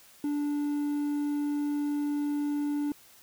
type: tone with quantisation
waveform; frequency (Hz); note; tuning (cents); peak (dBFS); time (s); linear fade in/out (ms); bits
triangle; 291.7; D4; -12; -25; 0.24-2.92; 2; 9
effects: white hiss -56 dBFS RMS until 3.22 s